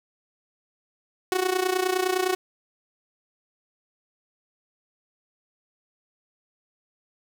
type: tone with amplitude modulation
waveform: sawtooth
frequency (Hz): 370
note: F#4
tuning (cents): 0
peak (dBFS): -15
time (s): 1.32-2.35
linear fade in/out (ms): 0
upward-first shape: sine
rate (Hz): 29.8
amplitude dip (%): 80
effects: 8-bit